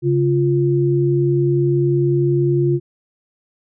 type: tone pair together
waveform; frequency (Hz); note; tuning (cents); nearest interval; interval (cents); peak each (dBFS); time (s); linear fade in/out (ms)
sine; 138.36 / 349.2; C#3 / F4; -3 / 0; octave + major third; 1603; -16; 0.02-2.8; 50
effects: none